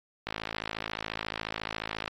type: click train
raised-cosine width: 0.3 ms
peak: -16 dBFS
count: 99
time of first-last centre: 0.27-2.078 s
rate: 54.2 Hz
effects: AAC 48 kbps